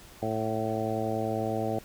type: harmonic tone with a mistuned harmonic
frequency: 110.6 Hz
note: A2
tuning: 9 cents sharp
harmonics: 1 / 2 / 3 / 4 / 5 / 6 / 7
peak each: -35 / -35 / -35 / -35 / -35 / -35 / -35 dBFS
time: 0.22-1.79 s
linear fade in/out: 5 ms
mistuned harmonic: 7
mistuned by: -20 cents
effects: pink hiss -51 dBFS RMS until 1.84 s